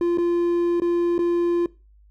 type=tone with dropouts; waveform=triangle; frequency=345.7 Hz; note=F4; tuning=18 cents flat; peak=-16 dBFS; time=0.01-1.66 s; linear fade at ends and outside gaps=2 ms; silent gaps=0.175-0.183 / 0.8-0.819 / 1.181-1.19 s; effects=noise-tail reverb RT60 0.3 s tail -21 dB re dry + added 51 Hz sine -50 dBFS peak until 2.1 s